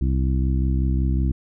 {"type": "harmonic tone", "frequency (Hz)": 65.41, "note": "C2", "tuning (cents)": 0, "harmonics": [1, 2, 3, 4, 5], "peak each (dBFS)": [-19, -25, -29, -31, -33], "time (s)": [0.01, 1.32], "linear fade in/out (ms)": 5, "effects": []}